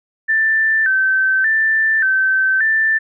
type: tone with vibrato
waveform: sine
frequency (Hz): 1654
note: G#6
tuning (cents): -8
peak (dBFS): -12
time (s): 0.28-2.99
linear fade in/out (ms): 20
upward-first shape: square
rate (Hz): 0.86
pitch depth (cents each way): 120
effects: none